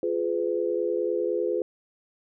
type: chord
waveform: sine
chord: F diminished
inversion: none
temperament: just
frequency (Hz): 349.2 / 419.1 / 502.9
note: F4 / Ab4 / Cb5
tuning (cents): 0 / +16 / +31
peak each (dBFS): -28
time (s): 0.03-1.62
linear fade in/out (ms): 2
effects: none